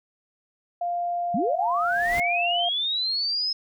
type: tone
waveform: sine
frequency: 698.5 Hz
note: F5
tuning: in tune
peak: -24 dBFS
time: 0.81-2.69 s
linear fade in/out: 5 ms
type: linear sweep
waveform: sine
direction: up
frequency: 167.6 to 5190 Hz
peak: -23 dBFS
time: 1.34-3.53 s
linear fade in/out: 5 ms
type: noise with exponential growth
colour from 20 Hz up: pink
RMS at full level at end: -33 dBFS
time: 1.55-2.2 s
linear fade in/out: 2 ms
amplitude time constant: 140 ms
effects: none